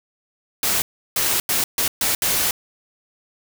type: noise bursts at uneven times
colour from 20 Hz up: white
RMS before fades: -20 dBFS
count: 6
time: 0.63-0.82 / 1.16-1.4 / 1.49-1.64 / 1.78-1.88 / 2.01-2.15 / 2.22-2.51 s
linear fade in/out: 2 ms
effects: none